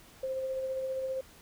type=tone with tremolo; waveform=sine; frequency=526 Hz; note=C5; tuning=9 cents sharp; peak=-30 dBFS; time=0.23-1.21 s; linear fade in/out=5 ms; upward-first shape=sine; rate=15 Hz; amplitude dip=30%; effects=pink hiss -56 dBFS RMS until 1.41 s